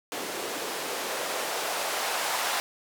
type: noise with band-pass filter sweep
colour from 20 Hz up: blue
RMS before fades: -31 dBFS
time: 0.12-2.6 s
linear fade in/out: 0 ms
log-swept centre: 350 to 800 Hz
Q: 1.4
effects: none